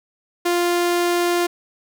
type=tone; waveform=sawtooth; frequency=349.2 Hz; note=F4; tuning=in tune; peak=-13 dBFS; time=0.45-1.47 s; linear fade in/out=10 ms; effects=none